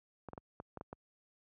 clicks, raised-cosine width 1 ms, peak -30 dBFS, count 7, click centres 0.287 / 0.333 / 0.378 / 0.601 / 0.773 / 0.811 / 0.929 s, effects high-pass 60 Hz 12 dB/octave

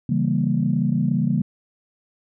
sine chord, C# diminished seventh, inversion none, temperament equal, 138.59 / 164.81 / 196 / 233.1 Hz, C#3 / E3 / G3 / Bb3, 0 / 0 / 0 / 0 cents, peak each -23 dBFS, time 0.09-1.42 s, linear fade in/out 5 ms, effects tanh soft clip ceiling -7 dBFS

